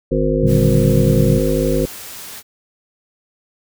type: harmonic tone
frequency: 52 Hz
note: G#1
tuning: 3 cents sharp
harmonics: 1 / 3 / 5 / 7 / 9 / 10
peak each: -21 / -21 / -21 / -21 / -21 / -21 dBFS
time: 0.11-1.86 s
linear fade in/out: 10 ms
type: chord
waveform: sine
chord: G minor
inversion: first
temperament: equal with one note detuned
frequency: 115.8 / 146.83 / 196 Hz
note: Bb2 / D3 / G3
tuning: -11 / 0 / 0 cents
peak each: -17 / -16 / -18 dBFS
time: 0.43-1.39 s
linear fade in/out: 5 ms
type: noise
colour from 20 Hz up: white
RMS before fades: -33 dBFS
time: 0.46-2.43 s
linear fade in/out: 50 ms
effects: none